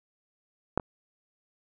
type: clicks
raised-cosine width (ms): 1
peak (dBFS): -9 / -23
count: 2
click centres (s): 0.776 / 0.798
effects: none